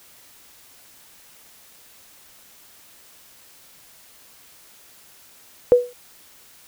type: tone with exponential decay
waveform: sine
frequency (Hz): 490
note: B4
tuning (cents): -14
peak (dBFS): -5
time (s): 5.72-5.93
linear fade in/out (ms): 0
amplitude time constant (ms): 45
effects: white hiss -50 dBFS RMS until 6.67 s